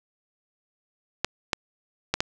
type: clicks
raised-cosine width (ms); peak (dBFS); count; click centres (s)
0.2; -5; 4; 1.246 / 1.532 / 2.14 / 2.205
effects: none